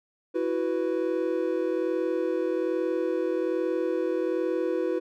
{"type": "chord", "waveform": "triangle", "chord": "E suspended second", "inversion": "none", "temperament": "just", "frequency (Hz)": [329.6, 370.8, 494.4], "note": ["E4", "F#4", "B4"], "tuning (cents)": [0, 4, 2], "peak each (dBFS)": -27, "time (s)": [0.34, 5], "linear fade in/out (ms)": 20, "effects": []}